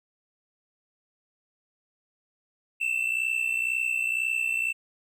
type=tone pair together; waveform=triangle; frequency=2637 / 2699 Hz; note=E7 / E7; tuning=0 / +40 cents; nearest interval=unison; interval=40 cents; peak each=-26 dBFS; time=2.8-4.73 s; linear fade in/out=20 ms; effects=none